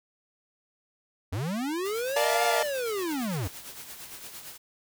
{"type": "linear two-way sweep", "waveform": "square", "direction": "up then down", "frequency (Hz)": [81, 726, 81], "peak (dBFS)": -29, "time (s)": [1.32, 3.48], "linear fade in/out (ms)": 10, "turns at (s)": 2.44}
{"type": "noise with tremolo", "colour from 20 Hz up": "white", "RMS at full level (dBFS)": -41, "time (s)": [1.84, 4.58], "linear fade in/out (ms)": 20, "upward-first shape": "sine", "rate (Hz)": 8.8, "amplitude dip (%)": 50}
{"type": "chord", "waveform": "sawtooth", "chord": "Bb major seventh", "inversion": "none", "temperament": "equal with one note detuned", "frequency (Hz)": [466.2, 587.3, 698.5, 864.9], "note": ["Bb4", "D5", "F5", "A5"], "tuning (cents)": [0, 0, 0, -30], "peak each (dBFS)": -26, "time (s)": [2.16, 2.63], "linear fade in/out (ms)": 5}
{"effects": []}